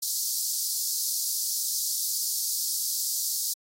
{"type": "high-pass noise", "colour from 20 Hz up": "pink", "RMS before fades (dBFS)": -29, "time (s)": [0.02, 3.54], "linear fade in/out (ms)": 10, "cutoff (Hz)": 4500, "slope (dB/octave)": 48, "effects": ["AAC 48 kbps"]}